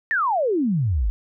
sine exponential sweep, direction down, 1864.7 to 46.23 Hz, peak -18 dBFS, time 0.11-1.1 s, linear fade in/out 0 ms, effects none

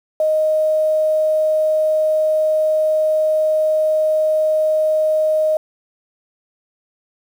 sine tone with quantisation, 622 Hz, D#5, 1 cent flat, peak -13 dBFS, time 0.2-5.57 s, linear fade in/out 2 ms, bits 7, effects none

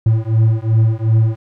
triangle beating tone pair, 110 / 112.7 Hz, A2 / A2, 0 / +42 cents, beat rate 2.7 Hz, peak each -12 dBFS, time 0.06-1.36 s, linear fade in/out 5 ms, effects none

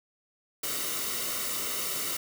white noise with comb filter, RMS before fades -32 dBFS, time 0.63-2.17 s, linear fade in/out 5 ms, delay 1.2 ms, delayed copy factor -0.6, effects none

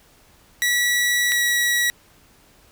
sawtooth tone pair in turn, 1941 / 1927.6 Hz, B6 / B6, -31 / -43 cents, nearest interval unison, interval 12 cents, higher first, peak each -14 dBFS, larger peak neither, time 0.62-1.32 / 1.32-1.9 s, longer first, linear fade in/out 0 ms, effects pink hiss -54 dBFS RMS until 2.71 s

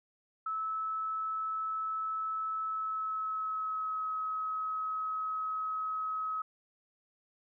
sine tone with pitch glide, 1303 to 1278.4 Hz, E6 to D#6, -20 to +47 cents, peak -32 dBFS, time 0.46-6.42 s, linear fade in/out 5 ms, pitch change -33 cents, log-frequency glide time 2.63-4.05 s, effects none

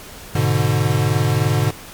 square chord, G# diminished, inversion none, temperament equal, 103.83 / 123.47 / 146.83 Hz, G#2 / B2 / D3, 0 / 0 / 0 cents, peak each -20 dBFS, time 0.35-1.71 s, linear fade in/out 5 ms, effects pink hiss -37 dBFS RMS until 1.93 s + MP3 96 kbps

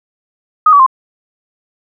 sine tone with pitch steps, 1249 / 1142 / 1052 Hz, D#6 / D6 / C6, +6 / -49 / +9 cents, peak -3 dBFS, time 0.66-0.864 s, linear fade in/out 5 ms, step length 68 ms, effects none

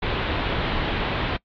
pink low-pass noise, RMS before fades -25 dBFS, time 0.02-1.37 s, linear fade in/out 10 ms, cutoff 3800 Hz, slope 48 dB/octave, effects noise-tail reverb RT60 0.1 s tail -23 dB re dry + AAC 64 kbps

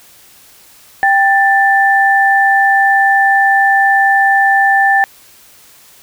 sine tone pair together, 788 / 1769 Hz, G5 / A6, +9 / +9 cents, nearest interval octave + major second, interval 1400 cents, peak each -10 dBFS, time 1.03-5.04 s, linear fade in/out 0 ms, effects white hiss -43 dBFS RMS until 6.02 s

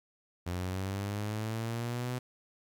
sawtooth linear sweep, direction up, 87.31 to 126.3 Hz, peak -29 dBFS, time 0.46-2.19 s, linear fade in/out 10 ms, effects 11-bit

